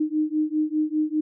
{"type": "beating tone pair", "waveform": "sine", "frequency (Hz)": [305.1, 310.1], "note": ["D#4", "D#4"], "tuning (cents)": [-34, -6], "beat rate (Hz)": 5, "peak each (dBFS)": -24, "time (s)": [0, 1.21], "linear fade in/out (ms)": 10, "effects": []}